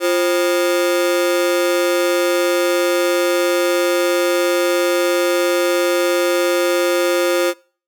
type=ring-modulated tone; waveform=45% pulse; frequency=440 Hz; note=A4; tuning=in tune; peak=-11 dBFS; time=0-7.54 s; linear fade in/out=50 ms; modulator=91.5 Hz; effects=noise-tail reverb RT60 0.4 s tail -22 dB re dry